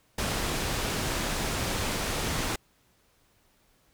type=low-pass noise; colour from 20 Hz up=pink; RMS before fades=-30 dBFS; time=0.18-2.56 s; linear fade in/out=5 ms; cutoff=10000 Hz; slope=12 dB/octave; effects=pink hiss -66 dBFS RMS until 3.93 s